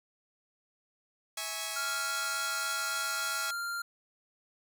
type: chord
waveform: 5% pulse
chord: C# minor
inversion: first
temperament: equal with one note detuned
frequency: 652.4 / 830.6 / 1108.7 Hz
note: E5 / G#5 / C#6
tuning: -18 / 0 / 0 cents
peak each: -28 / -27 / -28 dBFS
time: 1.37-3.51 s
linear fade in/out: 5 ms
type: tone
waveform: square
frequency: 1392 Hz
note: F6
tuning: 6 cents flat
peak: -34 dBFS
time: 1.76-3.82 s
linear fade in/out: 5 ms
effects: none